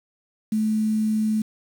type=tone with quantisation; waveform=sine; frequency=216.5 Hz; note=A3; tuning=28 cents flat; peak=-19 dBFS; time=0.52-1.42 s; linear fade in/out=5 ms; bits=7; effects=none